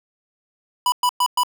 square tone bursts, 987.8 Hz, B5, in tune, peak -16 dBFS, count 4, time 0.86-1.434 s, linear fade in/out 2 ms, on 61 ms, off 110 ms, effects none

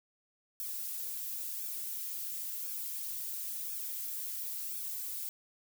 violet noise with flanger, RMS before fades -39 dBFS, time 0.6-5.29 s, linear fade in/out 0 ms, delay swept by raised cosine 0.99 to 5.69 ms, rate 0.96 Hz, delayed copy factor -0.95, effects none

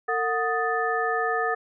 sine tone cluster, 453.4 / 731 / 1248 / 1760 Hz, A#4 / F#5 / D#6 / A6, -48 / -21 / +5 / 0 cents, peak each -28 dBFS, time 0.08-1.55 s, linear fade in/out 10 ms, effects none

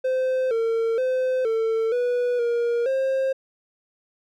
triangle tone with pitch steps, 517 / 454.9 / 514 / 448.3 / 489.6 / 472.6 / 532 Hz, C5 / A#4 / C5 / A4 / B4 / A#4 / C5, -21 / -42 / -31 / +32 / -15 / +24 / +29 cents, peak -18 dBFS, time 0.04-3.33 s, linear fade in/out 10 ms, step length 470 ms, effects none

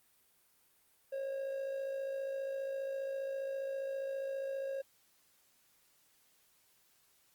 triangle tone with amplitude modulation, 543 Hz, C#5, 36 cents flat, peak -32 dBFS, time 1.12-4.82 s, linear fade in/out 10 ms, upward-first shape sine, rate 54.9 Hz, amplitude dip 45%, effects white hiss -70 dBFS RMS until 7.34 s + Opus 32 kbps

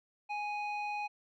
square tone with low-pass filter, 830.6 Hz, G#5, in tune, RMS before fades -37 dBFS, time 0.29-1.08 s, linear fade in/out 20 ms, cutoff 2600 Hz, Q 1.9, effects none

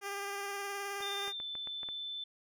10% pulse tone with vibrato, 400 Hz, G4, 35 cents sharp, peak -29 dBFS, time 0.01-1.33 s, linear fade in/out 50 ms, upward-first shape square, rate 19 Hz, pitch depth 14 cents each way
clicks, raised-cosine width 0.5 ms, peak -33 dBFS, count 7, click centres 1.006 / 1.278 / 1.401 / 1.553 / 1.673 / 1.832 / 1.888 s
sine tone with pitch glide, 3602 to 3526 Hz, A7 to A7, +40 to +3 cents, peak -38 dBFS, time 1.02-2.24 s, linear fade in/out 5 ms, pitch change -37 cents, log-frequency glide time 1.34-1.41 s
effects none

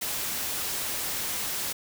white noise, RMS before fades -31 dBFS, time 0.01-1.73 s, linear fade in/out 10 ms, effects none

